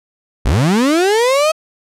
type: linear sweep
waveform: 35% pulse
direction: up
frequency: 41.2 to 644 Hz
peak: -9 dBFS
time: 0.45-1.52 s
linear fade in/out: 10 ms
effects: low-pass 10000 Hz 12 dB/octave